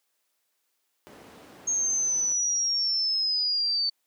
brown noise, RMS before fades -39 dBFS, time 1.07-2.32 s, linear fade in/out 0 ms
sine linear sweep, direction down, 6490 to 4522 Hz, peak -23 dBFS, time 1.67-3.9 s, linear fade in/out 10 ms
effects white hiss -75 dBFS RMS until 4.06 s + high-pass 300 Hz 12 dB/octave

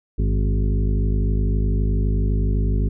harmonic tone with a mistuned harmonic, 51.91 Hz, G#1, in tune, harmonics 1 / 2 / 3 / 4 / 5 / 7 / 8, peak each -18 / -24 / -28 / -30 / -32 / -35 / -36 dBFS, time 0.18-2.89 s, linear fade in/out 10 ms, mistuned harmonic 2, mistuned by -72 cents, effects none

